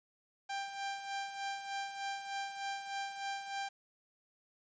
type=tone with tremolo; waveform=sawtooth; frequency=791 Hz; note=G5; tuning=15 cents sharp; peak=-32 dBFS; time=0.49-3.69 s; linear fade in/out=10 ms; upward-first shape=sine; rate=3.3 Hz; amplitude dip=60%; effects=resampled to 16000 Hz + 10-bit